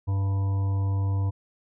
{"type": "harmonic tone", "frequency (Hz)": 98, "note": "G2", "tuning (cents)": 0, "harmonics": [1, 3, 5, 7, 9, 10], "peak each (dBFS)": [-22, -40, -45, -48, -48, -44], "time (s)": [0.07, 1.31], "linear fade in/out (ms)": 20, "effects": []}